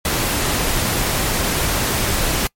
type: noise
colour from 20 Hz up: pink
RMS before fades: -19 dBFS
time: 0.05-2.47 s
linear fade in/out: 2 ms
effects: noise-tail reverb RT60 0.1 s tail -25 dB re dry + MP3 64 kbps